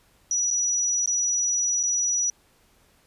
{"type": "tone with dropouts", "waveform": "sine", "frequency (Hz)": 5860, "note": "F#8", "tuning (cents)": -18, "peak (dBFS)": -21, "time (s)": [0.31, 2.3], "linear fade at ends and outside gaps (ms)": 1, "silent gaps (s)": [[0.504, 0.51], [1.06, 1.075], [1.83, 1.835]], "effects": ["pink hiss -61 dBFS RMS until 3.06 s", "resampled to 32000 Hz"]}